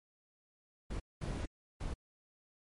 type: noise bursts at uneven times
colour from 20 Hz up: brown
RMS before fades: -38 dBFS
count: 3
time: 0.9-1 / 1.21-1.46 / 1.8-1.94 s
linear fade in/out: 10 ms
effects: MP3 48 kbps